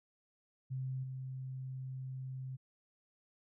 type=tone with level steps; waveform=sine; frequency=130.81 Hz; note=C3; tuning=in tune; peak=-36 / -40 dBFS; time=0.7-2.57 s; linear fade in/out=20 ms; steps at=1.03 s; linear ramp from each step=10 ms; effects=none